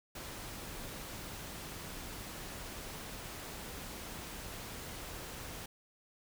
pink noise, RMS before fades -45 dBFS, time 0.15-5.66 s, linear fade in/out 5 ms, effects none

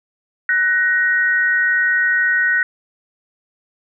sine tone pair together, 1493 / 1881.1 Hz, F#6 / A#6, +15 / +15 cents, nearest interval major third, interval 400 cents, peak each -16 dBFS, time 0.49-2.63 s, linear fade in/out 2 ms, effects none

